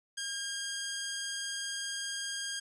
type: tone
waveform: 10% pulse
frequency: 1615 Hz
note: G#6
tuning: 49 cents flat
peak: -26 dBFS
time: 0.17-2.6 s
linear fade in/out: 10 ms
effects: resampled to 22050 Hz